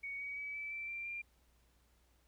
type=tone with pitch steps; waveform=sine; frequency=2235 / 2260 / 2285 / 2310 / 2335 / 2361 / 2387 Hz; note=C#7 / C#7 / D7 / D7 / D7 / D7 / D7; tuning=+14 / +33 / -48 / -29 / -11 / +9 / +28 cents; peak=-40 dBFS; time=0.03-1.22 s; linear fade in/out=10 ms; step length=170 ms; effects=added 60 Hz sine -70 dBFS peak until 2.27 s + pink hiss -74 dBFS RMS until 2.27 s